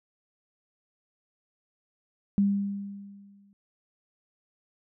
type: tone with exponential decay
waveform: sine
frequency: 200 Hz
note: G3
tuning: 35 cents sharp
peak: -18 dBFS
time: 2.38-3.53 s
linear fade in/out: 0 ms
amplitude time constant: 250 ms
effects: none